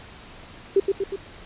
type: tone with echo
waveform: sine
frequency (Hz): 392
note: G4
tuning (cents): 0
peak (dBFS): -13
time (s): 0.76-0.8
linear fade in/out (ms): 5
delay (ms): 120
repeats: 3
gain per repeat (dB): -4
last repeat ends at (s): 1.16
effects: pink hiss -44 dBFS RMS until 1.45 s + resampled to 8000 Hz